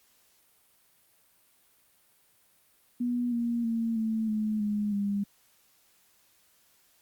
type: tone with pitch steps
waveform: sine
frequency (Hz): 243.2 / 235.7 / 228.5 / 221.5 / 214.7 / 208.1 / 201.7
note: B3 / A#3 / A#3 / A3 / A3 / G#3 / G3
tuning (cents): -26 / +19 / -34 / +12 / -42 / +4 / +50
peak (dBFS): -26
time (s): 3-5.24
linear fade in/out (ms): 10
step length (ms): 320
effects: white hiss -65 dBFS RMS until 7.01 s + Opus 48 kbps